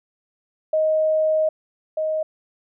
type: tone pair in turn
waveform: sine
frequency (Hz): 626 / 626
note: D#5 / D#5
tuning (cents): +10 / +10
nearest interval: unison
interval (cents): 0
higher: neither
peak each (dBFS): -16 / -20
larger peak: first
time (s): 0.73-1.49 / 1.97-2.23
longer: first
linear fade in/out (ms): 5
effects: none